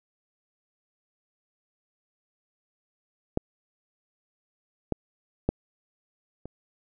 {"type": "clicks", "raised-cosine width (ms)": 2, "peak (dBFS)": [-10, -12, -9, -25], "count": 4, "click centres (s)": [3.374, 4.923, 5.49, 6.456], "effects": []}